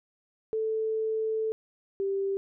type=tone pair in turn; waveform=sine; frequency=440 / 392 Hz; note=A4 / G4; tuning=0 / 0 cents; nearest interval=major second; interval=200 cents; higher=first; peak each=-26 dBFS; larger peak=neither; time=0.53-1.52 / 2-2.37 s; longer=first; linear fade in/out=0 ms; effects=none